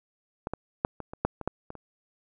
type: clicks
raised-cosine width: 1 ms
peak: -17 / -17 / -9 / -22 / -24 / -9 / -22 / -13 / -24 / -29 dBFS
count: 10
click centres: 0.471 / 0.536 / 0.849 / 1.003 / 1.135 / 1.25 / 1.413 / 1.476 / 1.704 / 1.753 s
effects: none